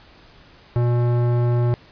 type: tone with tanh clipping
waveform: sine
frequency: 120.5 Hz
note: B2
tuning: 42 cents flat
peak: -18 dBFS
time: 0.76-1.74 s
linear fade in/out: 0 ms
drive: 17 dB
effects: pink hiss -49 dBFS RMS until 1.91 s + resampled to 11025 Hz